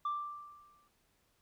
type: tone with exponential decay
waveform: sine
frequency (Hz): 1177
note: D6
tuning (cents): +3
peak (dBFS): -29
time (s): 0.05-0.88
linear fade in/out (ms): 5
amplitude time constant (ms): 180
effects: tanh soft clip ceiling -30 dBFS + pink hiss -74 dBFS RMS until 1.41 s